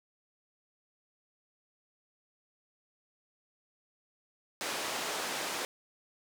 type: band-pass noise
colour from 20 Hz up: pink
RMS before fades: -36 dBFS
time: 4.61-5.65 s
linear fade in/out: 0 ms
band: 430 to 9100 Hz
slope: 12 dB/octave
effects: none